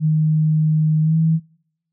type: tone with pitch glide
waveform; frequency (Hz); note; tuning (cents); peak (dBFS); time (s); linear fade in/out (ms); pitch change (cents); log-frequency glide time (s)
sine; 155.56 to 161.14; D#3 to E3; 0 to -39; -13; 0-1.4; 50; +61; 1.02-1.16
effects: noise-tail reverb RT60 0.7 s tail -22 dB re dry